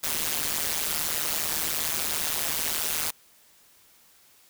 white noise with amplitude modulation, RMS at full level -24 dBFS, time 0.03-3.11 s, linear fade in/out 10 ms, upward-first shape sine, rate 155 Hz, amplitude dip 100%, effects white hiss -58 dBFS RMS until 4.49 s

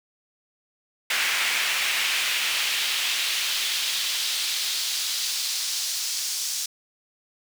brown noise with high-pass filter sweep, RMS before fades -26 dBFS, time 1.1-6.66 s, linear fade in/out 5 ms, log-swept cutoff 2100 to 5600 Hz, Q 1.6, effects none

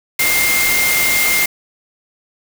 sine tone in noise, 2111 Hz, C7, 15 cents sharp, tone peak -15 dBFS, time 0.19-1.46 s, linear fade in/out 5 ms, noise white, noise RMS -17 dBFS, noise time 0.19-1.46 s, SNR -1 dB, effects none

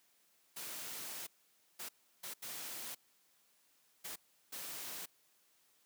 white noise bursts at uneven times, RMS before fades -45 dBFS, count 6, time 0.56-1.27 / 1.79-1.89 / 2.23-2.34 / 2.42-2.95 / 4.04-4.16 / 4.52-5.06 s, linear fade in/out 10 ms, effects white hiss -72 dBFS RMS until 5.85 s + high-pass 150 Hz 12 dB/octave

